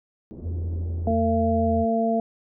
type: low-pass noise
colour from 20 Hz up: white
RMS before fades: -40 dBFS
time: 0.31-1.13 s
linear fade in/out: 0 ms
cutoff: 390 Hz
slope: 24 dB/octave
type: tone with pitch glide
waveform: sine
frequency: 84.5 to 83.14 Hz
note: E2 to E2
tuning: +43 to +15 cents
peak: -25 dBFS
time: 0.42-1.86 s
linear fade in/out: 50 ms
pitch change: -28 cents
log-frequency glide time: 1.58-1.73 s
type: harmonic tone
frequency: 226.7 Hz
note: A#3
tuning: 48 cents flat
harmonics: 1 / 2 / 3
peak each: -23 / -27 / -23 dBFS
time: 1.07-2.2 s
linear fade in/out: 2 ms
effects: none